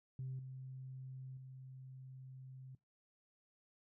sine tone with level steps, 130.81 Hz, C3, in tune, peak -40 / -46 / -50 dBFS, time 0.19-2.75 s, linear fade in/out 2 ms, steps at 0.39 / 1.37 s, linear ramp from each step 2 ms, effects noise-tail reverb RT60 0.2 s tail -20 dB re dry + tanh soft clip ceiling -37 dBFS

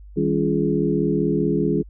sine tone cluster, 159 / 199.1 / 279.5 / 344.6 / 420.3 Hz, D#3 / G3 / C#4 / F4 / G#4, +38 / +27 / +14 / -23 / +21 cents, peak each -24 dBFS, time 0.16-1.83 s, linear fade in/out 20 ms, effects added 50 Hz sine -39 dBFS peak until 1.89 s

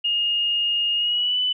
sine tone with pitch glide, 2846 to 2993 Hz, F7 to F#7, +32 to +19 cents, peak -19 dBFS, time 0.04-1.53 s, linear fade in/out 10 ms, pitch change +87 cents, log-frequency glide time 0.95-1.4 s, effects none

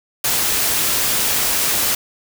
white noise, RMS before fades -18 dBFS, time 0.24-1.95 s, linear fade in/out 5 ms, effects none

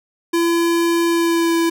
square tone with pitch glide, 338.2 to 333.5 Hz, E4 to E4, +44 to +20 cents, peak -15 dBFS, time 0.33-1.7 s, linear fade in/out 10 ms, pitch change -24 cents, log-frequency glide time 1.08-1.56 s, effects none

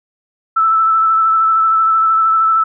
sine tone with vibrato, 1318.5 Hz, E6, in tune, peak -9 dBFS, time 0.56-2.64 s, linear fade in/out 10 ms, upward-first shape sine, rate 13 Hz, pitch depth 19 cents each way, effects none

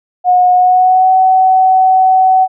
sine tone with pitch glide, 725 to 752.7 Hz, F#5 to F#5, -35 to +29 cents, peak -5 dBFS, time 0.24-2.48 s, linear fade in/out 50 ms, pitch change +64 cents, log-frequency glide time 0.53-1.13 s, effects none

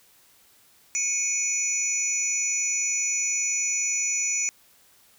sine tone cluster, 2238 / 2477 / 5940 / 6890 Hz, C#7 / D#7 / F#8 / A8, +16 / -8 / +6 / -37 cents, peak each -35 / -33 / -26 / -27 dBFS, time 0.95-4.49 s, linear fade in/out 0 ms, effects white hiss -58 dBFS RMS until 5.18 s

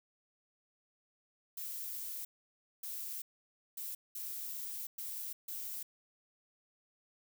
violet noise bursts at uneven times, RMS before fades -42 dBFS, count 6, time 1.57-2.25 / 2.83-3.22 / 3.77-3.95 / 4.15-4.87 / 4.98-5.33 / 5.48-5.83 s, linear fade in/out 5 ms, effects none

